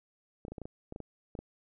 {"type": "clicks", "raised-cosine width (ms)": 2, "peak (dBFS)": -28, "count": 11, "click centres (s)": [0.451, 0.482, 0.52, 0.582, 0.617, 0.655, 0.924, 0.961, 1.003, 1.352, 1.39], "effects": []}